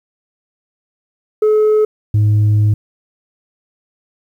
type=tone pair in turn; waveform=sine; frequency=428.4 / 105.47 Hz; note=A4 / G#2; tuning=-46 / +27 cents; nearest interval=2 octaves; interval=2427 cents; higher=first; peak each=-6 dBFS; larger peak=neither; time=1.42-1.85 / 2.14-2.74 s; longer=second; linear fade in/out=5 ms; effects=tanh soft clip ceiling -8 dBFS + 8-bit